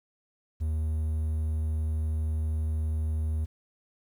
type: tone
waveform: triangle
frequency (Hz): 78.1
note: D#2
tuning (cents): +7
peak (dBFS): -24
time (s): 0.6-3.46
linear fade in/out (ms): 20
effects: 10-bit